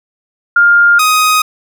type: tone pair in turn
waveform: sine / sawtooth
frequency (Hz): 1406 / 1252.6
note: F6 / D#6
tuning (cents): +11 / +11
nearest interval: major second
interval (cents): 200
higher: first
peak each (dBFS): -4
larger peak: neither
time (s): 0.56-0.99 / 0.99-1.42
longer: neither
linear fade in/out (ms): 5
effects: none